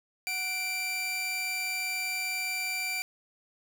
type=tone pair together; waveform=sawtooth; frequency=740 / 2349 Hz; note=F#5 / D7; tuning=0 / 0 cents; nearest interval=octave + minor sixth; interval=2000 cents; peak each=-38 / -27 dBFS; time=0.27-3.02 s; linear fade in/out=0 ms; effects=9-bit